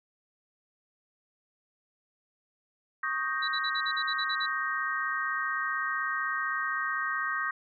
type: chord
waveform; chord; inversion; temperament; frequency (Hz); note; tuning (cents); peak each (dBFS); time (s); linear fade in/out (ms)
sine; Eb dominant seventh; third; equal; 1108.7 / 1244.5 / 1568 / 1864.7; Db6 / Eb6 / G6 / Bb6; 0 / 0 / 0 / 0; -36 / -34 / -33 / -33; 3.03-7.51; 5
type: tone bursts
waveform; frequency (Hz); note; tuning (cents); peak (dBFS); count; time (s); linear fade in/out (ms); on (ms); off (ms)
sine; 3951; B7; 0; -31; 10; 3.42-4.462; 10; 61; 48
effects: none